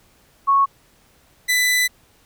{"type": "tone pair in turn", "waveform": ["sine", "sawtooth"], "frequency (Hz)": [1104, 1994.6], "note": ["C#6", "B6"], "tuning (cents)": [-7, 17], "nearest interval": "minor seventh", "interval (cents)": 1024, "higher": "second", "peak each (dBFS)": -12, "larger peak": "neither", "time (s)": [[0.47, 0.66], [1.48, 1.88]], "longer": "second", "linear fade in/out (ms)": 20, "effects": ["pink hiss -56 dBFS RMS until 2.25 s"]}